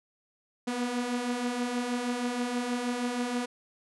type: beating tone pair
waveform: sawtooth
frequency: 239.3 / 245.6 Hz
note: A#3 / B3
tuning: +46 / -9 cents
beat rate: 6.3 Hz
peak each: -32 / -26 dBFS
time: 0.67-3.46 s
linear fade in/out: 10 ms
effects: resampled to 24000 Hz